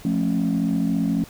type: chord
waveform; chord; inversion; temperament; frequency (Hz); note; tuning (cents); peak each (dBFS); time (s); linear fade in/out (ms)
sine; F augmented; none; just; 174.61 / 218.3 / 272.8; F3 / A3 / C#4; 0 / -13 / -28; -22; 0.05-1.24; 2
effects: tanh soft clip ceiling -14 dBFS + pink hiss -45 dBFS RMS until 1.29 s